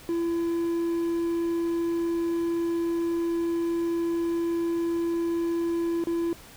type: tone with dropouts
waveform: triangle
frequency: 337.3 Hz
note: E4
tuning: 40 cents sharp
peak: -22 dBFS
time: 0.09-6.33 s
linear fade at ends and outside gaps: 1 ms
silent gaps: 6.039-6.071 s
effects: pink hiss -48 dBFS RMS until 6.56 s